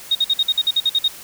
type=tone bursts; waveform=sine; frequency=3729 Hz; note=A#7; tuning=in tune; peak=-13 dBFS; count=11; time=0.11-1.081 s; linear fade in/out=5 ms; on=41 ms; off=52 ms; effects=white hiss -38 dBFS RMS until 1.23 s